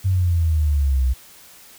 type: exponential sweep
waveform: sine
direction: down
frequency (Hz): 96.6 to 61.74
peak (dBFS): -15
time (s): 0.04-1.14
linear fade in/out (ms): 20
effects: white hiss -46 dBFS RMS until 1.78 s